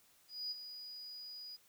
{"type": "tone with ADSR envelope", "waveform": "triangle", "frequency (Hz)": 4920, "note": "D#8", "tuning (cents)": -20, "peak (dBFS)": -34, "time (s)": [0.28, 1.57], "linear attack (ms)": 230, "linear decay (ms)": 23, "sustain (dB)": -11, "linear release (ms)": 20, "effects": ["tanh soft clip ceiling -35 dBFS", "white hiss -68 dBFS RMS until 1.68 s"]}